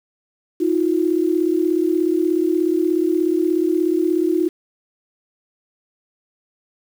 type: tone pair together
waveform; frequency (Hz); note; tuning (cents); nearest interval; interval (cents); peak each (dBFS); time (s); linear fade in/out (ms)
sine; 320.3 / 357; E4 / F4; -50 / +38; major second; 188; -18; 0.6-4.49; 10
effects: 7-bit